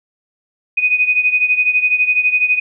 sine beating tone pair, 2489 / 2501 Hz, D#7 / D#7, 0 / +8 cents, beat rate 12 Hz, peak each -13 / -17 dBFS, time 0.77-2.6 s, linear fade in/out 10 ms, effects none

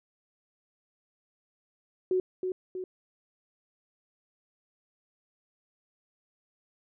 sine tone with echo, 370 Hz, F#4, in tune, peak -23 dBFS, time 2.11-2.2 s, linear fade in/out 2 ms, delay 320 ms, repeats 2, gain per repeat -5 dB, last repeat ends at 2.84 s, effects none

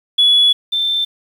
sine tone pair in turn, 3400 / 3557 Hz, G#7 / A7, +40 / +18 cents, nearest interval minor second, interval 78 cents, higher second, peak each -7 / -14 dBFS, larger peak first, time 0.18-0.53 / 0.72-1.05 s, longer first, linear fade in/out 10 ms, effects tanh soft clip ceiling -4 dBFS + 7-bit

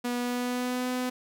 sawtooth tone with pitch glide, 243.6 to 251.6 Hz, B3 to B3, -24 to +32 cents, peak -24 dBFS, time 0.04-1.1 s, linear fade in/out 10 ms, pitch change +56 cents, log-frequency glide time 0.18-0.89 s, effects none

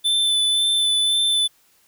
square tone with vibrato, 3520 Hz, A7, in tune, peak -17 dBFS, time 0.04-1.48 s, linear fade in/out 20 ms, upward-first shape sine, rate 1.9 Hz, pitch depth 15 cents each way, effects white hiss -59 dBFS RMS until 1.87 s

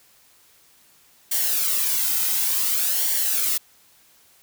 blue noise with flanger, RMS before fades -22 dBFS, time 1.31-3.58 s, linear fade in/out 10 ms, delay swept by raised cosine 0.78 to 1.78 ms, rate 0.56 Hz, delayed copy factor -0.55, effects white hiss -56 dBFS RMS until 4.42 s

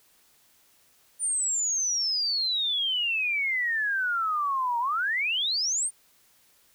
sine exponential two-way sweep, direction down then up, 9250 to 926 to 9250 Hz, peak -24 dBFS, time 1.19-5.91 s, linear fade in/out 50 ms, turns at 4.79 s, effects white hiss -62 dBFS RMS until 6.74 s

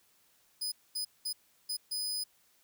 sawtooth tone bursts at uneven times, 5000 Hz, D#8, 8 cents sharp, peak -30 dBFS, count 5, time 0.61-0.72 / 0.95-1.05 / 1.25-1.33 / 1.69-1.77 / 1.91-2.24 s, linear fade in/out 10 ms, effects white hiss -68 dBFS RMS until 2.63 s

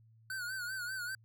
square tone with vibrato, 1491 Hz, F#6, 13 cents sharp, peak -38 dBFS, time 0.3-1.15 s, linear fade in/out 2 ms, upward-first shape sine, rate 5.1 Hz, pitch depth 80 cents each way, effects added 112 Hz sine -60 dBFS peak until 1.24 s

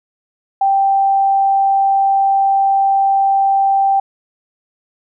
sine tone, 784 Hz, G5, in tune, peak -10 dBFS, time 0.61-4 s, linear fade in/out 5 ms, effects none

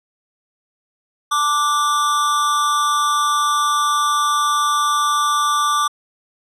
square tone with amplitude modulation, 1174.7 Hz, D6, in tune, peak -13 dBFS, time 1.31-5.88 s, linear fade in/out 10 ms, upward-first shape sine, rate 293 Hz, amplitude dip 60%, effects low-pass 11000 Hz 12 dB/octave

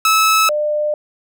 sawtooth / sine tone pair in turn, 1300 / 599.5 Hz, E6 / D5, -24 / +36 cents, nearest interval octave + minor second, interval 1340 cents, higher first, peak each -7 / -15 dBFS, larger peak first, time 0.05-0.49 / 0.49-0.94 s, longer second, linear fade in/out 2 ms, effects none

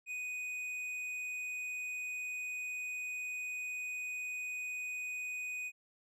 sine tone with tanh clipping, 2489 Hz, D#7, in tune, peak -39 dBFS, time 0.06-5.72 s, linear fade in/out 50 ms, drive 8 dB, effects none

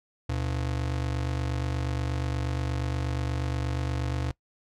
square ring-modulated tone, 98 Hz, G2, in tune, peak -25 dBFS, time 0.29-4.31 s, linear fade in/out 0 ms, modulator 24.2 Hz, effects noise-tail reverb RT60 0.1 s tail -22 dB re dry + low-pass 7000 Hz 12 dB/octave

